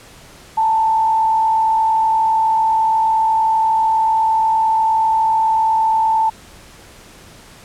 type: tone with frequency modulation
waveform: sine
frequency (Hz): 886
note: A5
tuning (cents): +12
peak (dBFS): -12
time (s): 0.57-6.3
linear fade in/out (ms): 10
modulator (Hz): 48.7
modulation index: 0.34
effects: pink hiss -42 dBFS RMS until 7.64 s + low-pass 11000 Hz 12 dB/octave